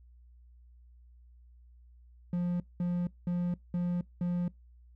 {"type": "tone bursts", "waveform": "triangle", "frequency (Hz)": 176, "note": "F3", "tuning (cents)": 14, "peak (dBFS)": -26, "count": 5, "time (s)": [2.33, 4.48], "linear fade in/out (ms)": 2, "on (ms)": 270, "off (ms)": 200, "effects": ["noise-tail reverb RT60 0.2 s tail -24 dB re dry", "added 60 Hz sine -54 dBFS peak until 4.95 s"]}